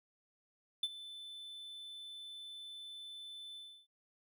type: tone with ADSR envelope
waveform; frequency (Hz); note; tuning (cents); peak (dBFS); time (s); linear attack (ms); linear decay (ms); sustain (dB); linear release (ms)
triangle; 3520; A7; 0; -28; 0.83-3.87; 4; 41; -17; 310
effects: none